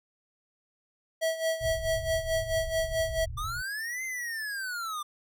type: tone with tremolo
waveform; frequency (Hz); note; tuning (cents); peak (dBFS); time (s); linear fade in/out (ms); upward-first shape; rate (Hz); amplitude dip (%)
square; 649; E5; -27; -25; 1.21-3.26; 20; sine; 4.6; 75
type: low-pass noise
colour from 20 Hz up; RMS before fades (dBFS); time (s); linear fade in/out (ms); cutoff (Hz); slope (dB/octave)
pink; -37; 1.6-3.62; 20; 130; 96
type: linear two-way sweep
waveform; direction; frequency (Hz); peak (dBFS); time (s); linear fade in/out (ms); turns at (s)
square; up then down; 1176 to 2093 to 1176; -33; 3.37-5.03; 10; 4.04
effects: none